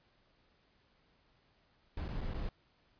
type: noise with dropouts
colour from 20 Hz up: brown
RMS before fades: -38 dBFS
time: 1.97-2.49 s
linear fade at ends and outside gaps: 2 ms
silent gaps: 2.081-2.087 / 2.208-2.212 / 2.337-2.343 s
effects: pink hiss -71 dBFS RMS until 2.99 s + resampled to 11025 Hz